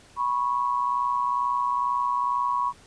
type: tone pair together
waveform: sine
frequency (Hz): 980 / 1102.2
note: B5 / C#6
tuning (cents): -14 / -10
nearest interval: major second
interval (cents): 204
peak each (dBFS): -25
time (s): 0.16-2.73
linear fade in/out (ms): 50
effects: pink hiss -53 dBFS RMS until 2.86 s + resampled to 22050 Hz